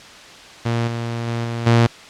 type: tone with level steps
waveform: sawtooth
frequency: 116.9 Hz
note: A#2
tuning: 5 cents sharp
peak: -14 / -19 / -17 / -19 / -7 dBFS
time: 0.65-1.87 s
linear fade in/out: 10 ms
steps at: 0.87 / 1.27 / 1.44 / 1.66 s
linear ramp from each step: 10 ms
effects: white hiss -40 dBFS RMS until 2.09 s + low-pass 5000 Hz 12 dB/octave